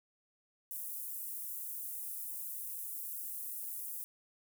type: high-pass noise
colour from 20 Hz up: pink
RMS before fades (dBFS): -42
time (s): 0.71-4.04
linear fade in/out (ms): 0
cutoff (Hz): 11000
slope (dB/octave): 24
effects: none